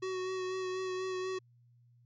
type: tone with vibrato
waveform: square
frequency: 372.8 Hz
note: F#4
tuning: 13 cents sharp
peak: -35 dBFS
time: 0.02-1.39 s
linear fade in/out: 10 ms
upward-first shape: sine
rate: 4.1 Hz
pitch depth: 19 cents each way
effects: added 120 Hz sine -61 dBFS peak until 2.05 s + resampled to 16000 Hz